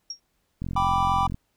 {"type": "tone with exponential decay", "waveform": "sine", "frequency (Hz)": 5588, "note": "F8", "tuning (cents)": 0, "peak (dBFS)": -27, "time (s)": [0.1, 0.2], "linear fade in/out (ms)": 5, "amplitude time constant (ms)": 20}
{"type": "click train", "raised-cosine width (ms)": 5, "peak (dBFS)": -19, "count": 33, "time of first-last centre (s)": [0.62, 1.344], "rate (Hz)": 44.2}
{"type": "chord", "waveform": "triangle", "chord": "G major", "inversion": "none", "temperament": "equal", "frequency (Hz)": [784, 987.8, 1174.7], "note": ["G5", "B5", "D6"], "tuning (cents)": [0, 0, 0], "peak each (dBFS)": -23, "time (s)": [0.76, 1.27], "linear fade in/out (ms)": 5}
{"effects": ["pink hiss -72 dBFS RMS until 1.56 s"]}